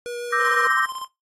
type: tone with vibrato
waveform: square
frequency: 480.9 Hz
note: B4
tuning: 46 cents flat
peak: -29 dBFS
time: 0.06-0.67 s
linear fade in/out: 0 ms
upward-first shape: triangle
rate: 6.6 Hz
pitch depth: 8 cents each way
type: chord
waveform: sine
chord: E half-diminished seventh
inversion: third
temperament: equal with one note detuned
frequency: 1174.7 / 1306.4 / 1568 / 1864.7 Hz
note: D6 / E6 / G6 / Bb6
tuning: 0 / -16 / 0 / 0 cents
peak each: -24 dBFS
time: 0.32-0.86 s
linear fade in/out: 10 ms
type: tone with tremolo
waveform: square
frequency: 1046.5 Hz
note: C6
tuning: in tune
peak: -29 dBFS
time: 0.39-1.08 s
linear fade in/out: 50 ms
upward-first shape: square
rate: 16 Hz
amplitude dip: 60%
effects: noise-tail reverb RT60 0.2 s tail -20 dB re dry + AAC 32 kbps